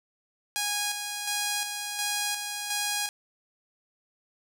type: tone with tremolo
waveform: 5% pulse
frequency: 824 Hz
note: G#5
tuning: 14 cents flat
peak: -15 dBFS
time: 0.56-3.09 s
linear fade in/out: 0 ms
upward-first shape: square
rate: 1.4 Hz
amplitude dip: 45%
effects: none